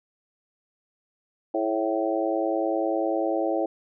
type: harmonic tone with a mistuned harmonic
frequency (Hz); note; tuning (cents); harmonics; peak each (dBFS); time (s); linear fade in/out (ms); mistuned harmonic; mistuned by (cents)
110; A2; 0; 3 / 4 / 5 / 6 / 7; -27 / -32 / -28 / -29 / -31; 1.54-3.66; 5; 4; -39
effects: none